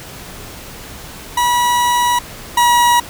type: tone pair in turn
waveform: 40% pulse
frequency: 970 / 961.1 Hz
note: B5 / B5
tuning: -31 / -47 cents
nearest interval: unison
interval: 16 cents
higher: first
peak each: -11 / -8 dBFS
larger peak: second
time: 1.37-2.19 / 2.57-3 s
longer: first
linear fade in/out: 5 ms
effects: pink hiss -33 dBFS RMS until 3.09 s